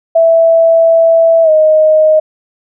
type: tone with pitch glide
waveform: sine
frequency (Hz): 659.3 to 622.7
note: E5 to D#5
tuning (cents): 0 to +1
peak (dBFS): -4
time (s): 0.15-2.2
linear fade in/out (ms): 10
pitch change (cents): -99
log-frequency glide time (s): 1.43-1.5
effects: none